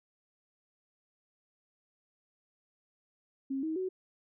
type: tone with pitch steps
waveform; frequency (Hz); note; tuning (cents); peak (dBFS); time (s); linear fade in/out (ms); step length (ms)
sine; 270 / 317.4 / 373.1; C#4 / D#4 / F#4; -45 / +35 / +14; -31; 3.5-3.89; 10; 130
effects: none